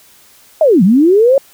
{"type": "linear two-way sweep", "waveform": "sine", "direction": "down then up", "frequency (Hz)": [664, 168.8, 563], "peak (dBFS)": -5, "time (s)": [0.61, 1.38], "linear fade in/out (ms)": 2, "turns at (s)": 0.83, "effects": ["white hiss -45 dBFS RMS until 1.53 s"]}